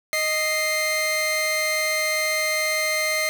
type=tone pair together; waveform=sawtooth; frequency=622.3 / 2095 Hz; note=D#5 / C7; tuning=0 / +2 cents; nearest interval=octave + major sixth; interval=2102 cents; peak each=-22 / -19 dBFS; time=0.13-3.29 s; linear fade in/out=0 ms; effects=none